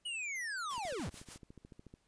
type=linear sweep; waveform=square; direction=down; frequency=2960 to 42.78 Hz; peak=-38 dBFS; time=0.05-1.1 s; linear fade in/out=10 ms
type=noise with tremolo; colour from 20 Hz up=white; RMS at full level=-48 dBFS; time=0.7-1.38 s; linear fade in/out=5 ms; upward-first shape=triangle; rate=6.8 Hz; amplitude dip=95%
type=click train; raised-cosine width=3 ms; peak=-39 dBFS; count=17; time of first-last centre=0.78-1.939 s; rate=13.8 Hz
effects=pink hiss -75 dBFS RMS until 2.07 s + resampled to 22050 Hz